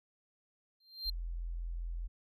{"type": "tone with exponential growth", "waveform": "triangle", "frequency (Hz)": 4172, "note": "C8", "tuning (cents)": -6, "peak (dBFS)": -30, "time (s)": [0.8, 1.1], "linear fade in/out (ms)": 5, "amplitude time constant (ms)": 65}
{"type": "tone", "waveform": "sine", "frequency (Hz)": 42.47, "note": "F1", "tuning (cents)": -48, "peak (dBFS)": -36, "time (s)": [1.05, 2.08], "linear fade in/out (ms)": 20}
{"effects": []}